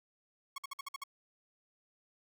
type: tone bursts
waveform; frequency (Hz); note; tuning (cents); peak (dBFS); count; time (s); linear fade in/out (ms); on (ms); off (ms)
sawtooth; 1100; C#6; -14; -35; 7; 0.56-1.038; 5; 22; 54
effects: none